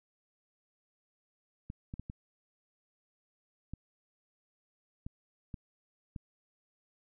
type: clicks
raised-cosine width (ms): 5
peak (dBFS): -28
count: 8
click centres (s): 1.701 / 1.939 / 1.996 / 2.099 / 3.736 / 5.065 / 5.542 / 6.162
effects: none